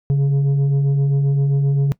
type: tone with frequency modulation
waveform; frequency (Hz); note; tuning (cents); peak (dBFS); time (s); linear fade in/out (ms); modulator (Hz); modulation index
sine; 140.3; C#3; +21; -11; 0.1-1.92; 0; 273; 0.2
effects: noise-tail reverb RT60 0.1 s tail -21 dB re dry + tanh soft clip ceiling -12 dBFS